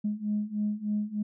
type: beating tone pair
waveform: sine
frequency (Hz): 207.7 / 211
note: G#3 / G#3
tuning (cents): 0 / +28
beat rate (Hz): 3.3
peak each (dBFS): -31 / -29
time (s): 0.04-1.23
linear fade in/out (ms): 10
effects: tanh soft clip ceiling -20 dBFS